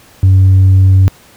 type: tone with tanh clipping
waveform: triangle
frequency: 94.9 Hz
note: F#2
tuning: 44 cents sharp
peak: -3 dBFS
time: 0.23-1.08 s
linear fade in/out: 0 ms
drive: 6 dB
effects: pink hiss -42 dBFS RMS until 1.36 s + high-pass 60 Hz 12 dB/octave